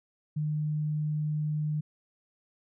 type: tone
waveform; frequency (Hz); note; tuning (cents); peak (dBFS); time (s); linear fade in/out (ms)
sine; 151.7; D#3; -44; -27; 0.36-1.81; 10
effects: none